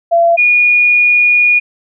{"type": "tone pair in turn", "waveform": "sine", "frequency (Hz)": [679, 2444], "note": ["F5", "D#7"], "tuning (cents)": [-49, -32], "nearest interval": "octave + minor seventh", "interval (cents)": 2217, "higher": "second", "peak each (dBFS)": -6, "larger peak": "neither", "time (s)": [[0.11, 0.37], [0.37, 1.6]], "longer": "second", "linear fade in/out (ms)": 20, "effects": []}